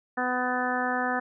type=harmonic tone; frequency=250.5 Hz; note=B3; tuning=25 cents sharp; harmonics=1 / 2 / 3 / 4 / 5 / 6 / 7; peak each=-32 / -34 / -30 / -35 / -34 / -33 / -32 dBFS; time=0.17-1.2 s; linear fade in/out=10 ms; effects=none